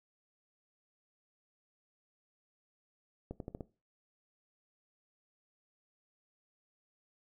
accelerating click train, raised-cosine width 2 ms, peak -27 dBFS, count 5, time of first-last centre 3.31-3.608 s, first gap 92 ms, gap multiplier 0.86, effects noise-tail reverb RT60 0.3 s tail -18 dB re dry

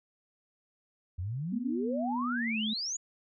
sine exponential sweep, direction up, 82.41 to 7040 Hz, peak -32 dBFS, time 1.18-2.97 s, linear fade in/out 10 ms
sine tone with pitch glide, 245 to 217 Hz, B3 to A3, -14 to -24 cents, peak -31 dBFS, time 1.52-2.74 s, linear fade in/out 10 ms, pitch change -210 cents, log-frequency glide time 2.32-2.6 s
effects none

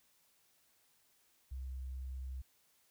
sine tone, 65 Hz, C2, 11 cents flat, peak -40 dBFS, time 1.51-2.42 s, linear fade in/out 10 ms, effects white hiss -72 dBFS RMS until 2.9 s

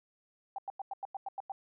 sine tone bursts, 784 Hz, G5, in tune, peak -35 dBFS, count 9, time 0.56-1.52 s, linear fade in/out 2 ms, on 24 ms, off 93 ms, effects none

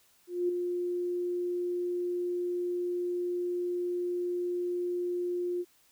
sine tone with ADSR envelope, 354 Hz, F4, 23 cents sharp, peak -24 dBFS, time 0.27-5.65 s, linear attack 220 ms, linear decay 5 ms, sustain -5 dB, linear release 45 ms, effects white hiss -65 dBFS RMS until 5.91 s

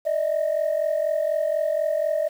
sine tone pair together, 595 / 639.1 Hz, D5 / D#5, +22 / +46 cents, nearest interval minor second, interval 124 cents, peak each -22 dBFS, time 0.05-2.29 s, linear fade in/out 20 ms, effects tanh soft clip ceiling -16 dBFS + 8-bit

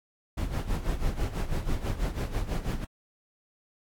brown noise with tremolo, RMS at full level -26 dBFS, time 0.37-2.85 s, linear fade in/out 10 ms, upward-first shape sine, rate 6.1 Hz, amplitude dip 75%, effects AAC 64 kbps

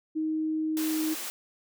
sine tone, 313.7 Hz, D#4, 14 cents sharp, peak -26 dBFS, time 0.15-1.15 s, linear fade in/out 20 ms
white high-pass noise, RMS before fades -36 dBFS, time 0.77-1.3 s, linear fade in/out 0 ms, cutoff 240 Hz, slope 96 dB/octave
effects none

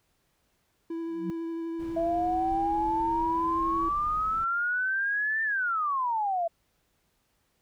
triangle tone with vibrato, 331.1 Hz, E4, 8 cents sharp, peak -29 dBFS, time 0.9-3.89 s, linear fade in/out 5 ms, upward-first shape triangle, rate 12 Hz, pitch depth 15 cents each way
sine tone with exponential growth, 182.1 Hz, F#3, 27 cents flat, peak -27 dBFS, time 1.07-1.3 s, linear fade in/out 0 ms, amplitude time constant 50 ms
brown noise, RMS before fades -43 dBFS, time 1.79-4.45 s, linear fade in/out 10 ms
sine exponential two-way sweep, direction up then down, 659.3 to 1795 to 659.3 Hz, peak -25 dBFS, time 1.96-6.48 s, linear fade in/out 10 ms, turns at 5.43 s
effects pink hiss -72 dBFS RMS until 7.61 s

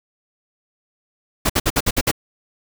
pink noise bursts, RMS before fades -17 dBFS, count 7, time 1.45-2.115 s, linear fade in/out 10 ms, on 47 ms, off 56 ms, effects none

